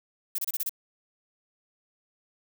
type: noise bursts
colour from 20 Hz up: violet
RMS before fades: -29 dBFS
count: 6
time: 0.35-0.694 s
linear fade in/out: 5 ms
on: 34 ms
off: 28 ms
effects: none